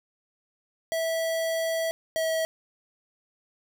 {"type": "tone pair in turn", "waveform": "square", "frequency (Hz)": [654, 645.4], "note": ["E5", "E5"], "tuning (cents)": [-14, -37], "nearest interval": "unison", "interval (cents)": 23, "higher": "first", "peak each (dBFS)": [-26, -25], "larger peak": "second", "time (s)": [[0.92, 1.91], [2.16, 2.45]], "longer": "first", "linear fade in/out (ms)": 0, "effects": []}